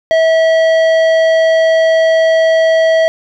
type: tone with tanh clipping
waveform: triangle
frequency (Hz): 648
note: E5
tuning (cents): -30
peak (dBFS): -9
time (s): 0.11-3.08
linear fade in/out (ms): 0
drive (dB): 16
effects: none